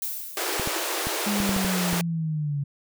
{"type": "noise with exponential decay", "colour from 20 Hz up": "violet", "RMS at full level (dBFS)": -28, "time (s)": [0.02, 1.13], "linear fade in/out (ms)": 2, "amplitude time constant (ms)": 240}
{"type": "high-pass noise", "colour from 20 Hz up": "pink", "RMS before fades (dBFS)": -28, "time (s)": [0.37, 2.01], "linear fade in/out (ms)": 0, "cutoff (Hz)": 310, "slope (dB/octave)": 96}
{"type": "clicks", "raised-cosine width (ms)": 3, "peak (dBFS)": -17, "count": 8, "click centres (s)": [0.597, 0.674, 1.07, 1.402, 1.493, 1.564, 1.647, 1.931]}
{"type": "linear sweep", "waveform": "sine", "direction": "down", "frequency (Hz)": [208.2, 139.7], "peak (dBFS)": -24, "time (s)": [1.26, 2.64], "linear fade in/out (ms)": 10}
{"effects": []}